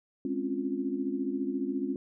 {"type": "chord", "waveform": "sine", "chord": "Db major seventh", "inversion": "second", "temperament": "equal with one note detuned", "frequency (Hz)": [207.7, 262.7, 277.2, 349.2], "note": ["Ab3", "C4", "Db4", "F4"], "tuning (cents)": [0, 7, 0, 0], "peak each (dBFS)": [-38, -33, -33, -36], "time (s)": [0.25, 1.96], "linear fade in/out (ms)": 2, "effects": []}